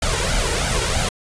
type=noise with flanger; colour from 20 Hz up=pink; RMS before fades=-20 dBFS; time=0.02-1.09 s; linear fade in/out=5 ms; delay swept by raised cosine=1.3 to 2.15 ms; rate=3.1 Hz; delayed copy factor=+0.7; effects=resampled to 22050 Hz